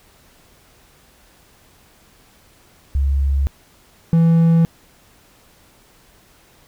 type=tone pair in turn; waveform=sine / triangle; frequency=69 / 165.59 Hz; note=C#2 / E3; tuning=-7 / +8 cents; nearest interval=octave + minor third; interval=1515 cents; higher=second; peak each=-14 / -8 dBFS; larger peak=second; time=2.95-3.47 / 4.13-4.65 s; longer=neither; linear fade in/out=0 ms; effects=pink hiss -52 dBFS RMS until 6.67 s